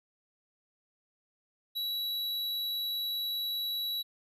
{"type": "tone", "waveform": "square", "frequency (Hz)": 3915, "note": "B7", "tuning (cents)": -16, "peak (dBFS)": -32, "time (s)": [1.75, 4.03], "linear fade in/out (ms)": 20, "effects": ["resampled to 32000 Hz"]}